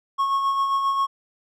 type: tone with tremolo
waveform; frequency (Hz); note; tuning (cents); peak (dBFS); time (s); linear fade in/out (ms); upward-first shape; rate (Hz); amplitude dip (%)
triangle; 1096; C#6; -20; -16; 0.18-1.07; 20; sine; 7.5; 40
effects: none